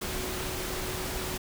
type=tone in noise; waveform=sine; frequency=370 Hz; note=F#4; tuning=in tune; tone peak=-39 dBFS; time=0.01-1.38 s; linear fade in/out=10 ms; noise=pink; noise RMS=-34 dBFS; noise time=0.01-1.38 s; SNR=-8 dB; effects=none